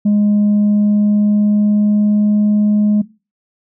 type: tone with pitch glide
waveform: sine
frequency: 207.2 to 209.1 Hz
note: G#3 to G#3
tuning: -4 to +12 cents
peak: -7 dBFS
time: 0.05-3.02 s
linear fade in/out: 10 ms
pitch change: +16 cents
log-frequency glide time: 0.44-2.47 s
effects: noise-tail reverb RT60 0.3 s tail -20 dB re dry + tanh soft clip ceiling -8 dBFS